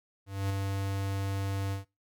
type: tone with ADSR envelope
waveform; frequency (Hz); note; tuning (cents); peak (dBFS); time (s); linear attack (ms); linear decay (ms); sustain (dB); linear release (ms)
square; 98; G2; 0; -28; 0.26-1.85; 240; 5; -3; 130
effects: noise-tail reverb RT60 0.2 s tail -18 dB re dry